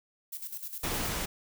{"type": "noise with tremolo", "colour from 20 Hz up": "violet", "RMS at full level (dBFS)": -38, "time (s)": [0.32, 1.11], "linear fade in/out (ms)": 10, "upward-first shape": "square", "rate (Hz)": 9.8, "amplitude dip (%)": 65}
{"type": "noise", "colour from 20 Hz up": "pink", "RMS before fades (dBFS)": -33, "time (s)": [0.83, 1.26], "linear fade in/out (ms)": 10}
{"effects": []}